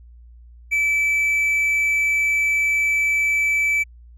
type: tone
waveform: triangle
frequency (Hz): 2311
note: D7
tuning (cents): -28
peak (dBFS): -15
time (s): 0.71-3.84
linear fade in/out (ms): 20
effects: added 59 Hz sine -42 dBFS peak until 4.17 s